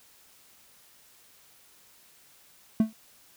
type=tone with exponential decay; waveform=triangle; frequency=220 Hz; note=A3; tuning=in tune; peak=-13 dBFS; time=2.8-2.93 s; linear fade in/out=2 ms; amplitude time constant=28 ms; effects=white hiss -58 dBFS RMS until 3.36 s